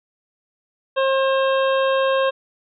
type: harmonic tone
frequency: 535 Hz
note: C5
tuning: 38 cents sharp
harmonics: 1 / 2 / 3 / 5 / 6 / 7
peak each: -17 / -23 / -27 / -31 / -33 / -34 dBFS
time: 0.96-2.31 s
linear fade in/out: 20 ms
effects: none